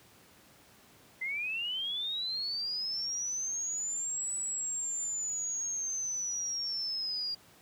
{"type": "linear two-way sweep", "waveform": "sine", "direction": "up then down", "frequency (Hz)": [2032, 7920, 4777], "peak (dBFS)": -32, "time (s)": [1.21, 7.35], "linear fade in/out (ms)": 10, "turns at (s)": 4.33, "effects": ["pink hiss -59 dBFS RMS until 7.61 s", "high-pass 100 Hz 12 dB/octave"]}